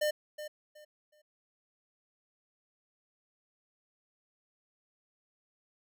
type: tone with echo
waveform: square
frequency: 603 Hz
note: D5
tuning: 46 cents sharp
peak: -28 dBFS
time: 0.01-0.11 s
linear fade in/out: 10 ms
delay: 370 ms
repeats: 3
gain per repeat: -12 dB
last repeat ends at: 1.22 s
effects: none